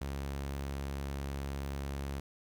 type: tone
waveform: sawtooth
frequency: 69.3 Hz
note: C#2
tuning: in tune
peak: -32 dBFS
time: 0.01-2.2 s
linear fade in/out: 5 ms
effects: 12-bit